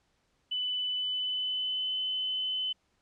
sine tone with pitch glide, 2994 to 3031 Hz, F#7 to F#7, +20 to +41 cents, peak -29 dBFS, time 0.51-2.73 s, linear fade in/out 10 ms, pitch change +21 cents, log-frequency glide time 0.91-1.96 s, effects pink hiss -73 dBFS RMS until 3.01 s + low-pass 7000 Hz 12 dB/octave

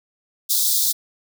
white high-pass noise, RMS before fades -19 dBFS, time 0.49-0.93 s, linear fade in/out 20 ms, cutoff 3500 Hz, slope 96 dB/octave, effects none

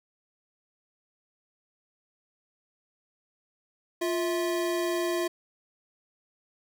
square tone pair together, 349.2 / 651.8 Hz, F4 / E5, 0 / -20 cents, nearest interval major seventh, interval 1080 cents, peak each -28 / -33 dBFS, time 4.01-5.28 s, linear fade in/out 10 ms, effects none

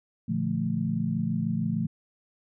sine chord, Bb major seventh, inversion none, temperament equal with one note detuned, 116.54 / 146.83 / 172.91 / 220 Hz, Bb2 / D3 / F3 / A3, 0 / 0 / -17 / 0 cents, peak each -33 / -33 / -29 / -29 dBFS, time 0.28-1.87 s, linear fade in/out 10 ms, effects none

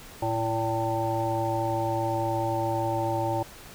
harmonic tone with a mistuned harmonic, 112.2 Hz, A2, 34 cents sharp, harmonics 1 / 3 / 5 / 7 / 8, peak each -31 / -31 / -31 / -31 / -31 dBFS, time 0.22-3.43 s, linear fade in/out 5 ms, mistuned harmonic 5, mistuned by +35 cents, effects pink hiss -46 dBFS RMS until 3.74 s

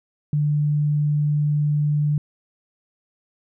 sine tone, 148.2 Hz, D3, 16 cents sharp, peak -17 dBFS, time 0.33-2.18 s, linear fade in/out 2 ms, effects none

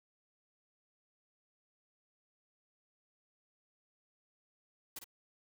white noise with echo, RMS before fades -44 dBFS, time 4.96-4.99 s, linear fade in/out 5 ms, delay 53 ms, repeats 1, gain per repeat -7 dB, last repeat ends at 5.043 s, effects none

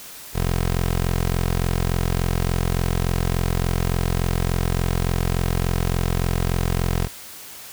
15% pulse tone, 43.48 Hz, F1, 7 cents flat, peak -13 dBFS, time 0.33-7.09 s, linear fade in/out 50 ms, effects white hiss -39 dBFS RMS until 7.72 s

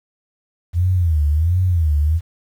sine tone with vibrato, 82.41 Hz, E2, in tune, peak -13 dBFS, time 0.73-2.21 s, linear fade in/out 50 ms, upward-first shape sine, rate 1.4 Hz, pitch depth 200 cents each way, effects 8-bit

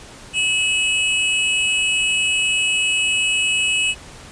square tone pair together, 2580 / 2932 Hz, E7 / F#7, -38 / -16 cents, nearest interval major second, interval 222 cents, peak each -19 / -21 dBFS, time 0.33-3.95 s, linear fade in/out 50 ms, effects pink hiss -40 dBFS RMS until 4.31 s + resampled to 22050 Hz

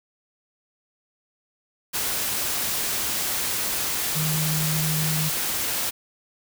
sine tone in noise, 155.56 Hz, D#3, in tune, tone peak -24 dBFS, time 4.15-5.3 s, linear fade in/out 20 ms, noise white, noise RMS -26 dBFS, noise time 1.93-5.91 s, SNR -1 dB, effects none

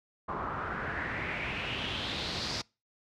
pink noise with low-pass filter sweep, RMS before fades -35 dBFS, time 0.28-2.62 s, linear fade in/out 10 ms, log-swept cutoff 1100 to 5100 Hz, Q 4.1, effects noise-tail reverb RT60 0.3 s tail -26 dB re dry + high-pass 60 Hz 12 dB/octave

